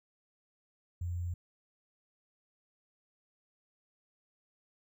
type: tone with sample-and-hold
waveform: sine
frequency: 87.31 Hz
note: F2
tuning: in tune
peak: -33 dBFS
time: 1.01-1.34 s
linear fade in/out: 5 ms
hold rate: 7350 Hz
effects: none